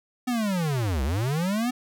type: linear two-way sweep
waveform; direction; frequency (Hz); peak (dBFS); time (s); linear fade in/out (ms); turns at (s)
square; down then up; 255.4 to 61.74 to 255.4; -24; 0.27-1.71; 10; 1.03
effects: none